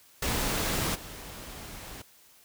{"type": "noise with level steps", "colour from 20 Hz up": "pink", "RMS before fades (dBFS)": [-29, -43], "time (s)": [0.22, 2.02], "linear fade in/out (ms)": 5, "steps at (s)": 0.94, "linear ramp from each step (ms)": 20, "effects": ["white hiss -58 dBFS RMS until 2.44 s"]}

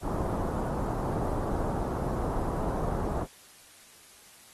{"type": "low-pass noise", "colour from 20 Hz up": "pink", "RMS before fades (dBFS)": -31, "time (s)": [0.01, 3.27], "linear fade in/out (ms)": 50, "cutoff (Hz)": 1100, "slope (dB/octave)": 24, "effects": ["white hiss -54 dBFS RMS until 4.53 s", "AAC 32 kbps"]}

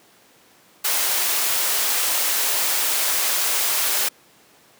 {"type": "high-pass noise", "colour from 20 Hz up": "white", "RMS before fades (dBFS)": -21, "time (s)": [0.84, 4.09], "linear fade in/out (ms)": 10, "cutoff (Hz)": 450, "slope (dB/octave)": 12, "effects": ["pink hiss -53 dBFS RMS until 4.79 s", "high-pass 200 Hz 12 dB/octave"]}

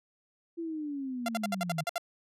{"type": "linear sweep", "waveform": "sine", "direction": "down", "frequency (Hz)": [340, 150], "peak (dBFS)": -33, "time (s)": [0.57, 1.84], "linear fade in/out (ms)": 20}
{"type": "tone bursts", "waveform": "sawtooth", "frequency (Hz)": 690, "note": "F5", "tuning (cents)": -21, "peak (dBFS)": -25, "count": 9, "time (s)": [1.26, 1.981], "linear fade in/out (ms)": 2, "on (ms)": 25, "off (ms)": 62}
{"effects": ["resampled to 32000 Hz"]}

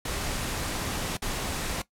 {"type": "noise with dropouts", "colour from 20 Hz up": "pink", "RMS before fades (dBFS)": -31, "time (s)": [0.05, 1.82], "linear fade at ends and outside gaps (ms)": 5, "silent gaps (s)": [1.171, 1.22], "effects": ["noise-tail reverb RT60 0.1 s tail -17 dB re dry", "low-pass 12000 Hz 12 dB/octave"]}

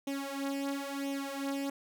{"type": "tone with flanger", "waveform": "sawtooth", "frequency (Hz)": 277.2, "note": "C#4", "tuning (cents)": 0, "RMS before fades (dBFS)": -36, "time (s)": [0.07, 1.7], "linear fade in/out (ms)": 5, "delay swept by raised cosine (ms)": [0.32, 4.02], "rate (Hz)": 0.98, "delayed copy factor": 0.8, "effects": []}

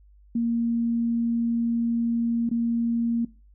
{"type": "tone with dropouts", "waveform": "sine", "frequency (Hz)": 233.1, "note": "A#3", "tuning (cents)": 0, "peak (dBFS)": -21, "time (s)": [0.35, 3.25], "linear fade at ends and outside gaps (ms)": 5, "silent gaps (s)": [2.492, 2.512], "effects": ["noise-tail reverb RT60 0.3 s tail -19 dB re dry", "added 50 Hz sine -51 dBFS peak until 3.54 s"]}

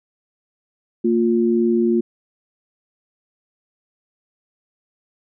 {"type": "tone pair together", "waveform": "sine", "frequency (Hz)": [229.5, 352], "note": ["A#3", "F4"], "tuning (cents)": [-27, 14], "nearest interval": "perfect fifth", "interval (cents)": 741, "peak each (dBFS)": -17, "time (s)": [1.04, 2.01], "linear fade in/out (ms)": 10, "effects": []}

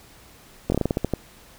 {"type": "slowing click train", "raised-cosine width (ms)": 2, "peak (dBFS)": -8, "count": 10, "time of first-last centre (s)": [0.7, 1.137], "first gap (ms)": 21, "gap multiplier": 1.2, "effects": ["pink hiss -50 dBFS RMS until 1.58 s"]}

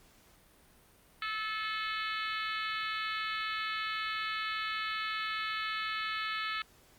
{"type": "harmonic tone with a mistuned harmonic", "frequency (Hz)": 434.7, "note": "A4", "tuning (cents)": -21, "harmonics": [3, 4, 5, 6, 7, 8, 9, 10], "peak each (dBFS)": [-37, -39, -41, -43, -44, -45, -46, -47], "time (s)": [1.22, 6.62], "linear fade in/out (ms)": 2, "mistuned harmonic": 6, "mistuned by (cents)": -17, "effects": ["pink hiss -62 dBFS RMS until 6.98 s", "Opus 48 kbps"]}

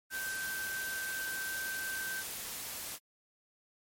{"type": "tone in noise", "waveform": "sine", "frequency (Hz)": 1553, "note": "G6", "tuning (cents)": -17, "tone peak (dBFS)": -36, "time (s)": [0.1, 2.24], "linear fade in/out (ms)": 50, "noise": "white", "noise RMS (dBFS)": -41, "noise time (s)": [0.1, 2.99], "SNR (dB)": 2, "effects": ["MP3 64 kbps"]}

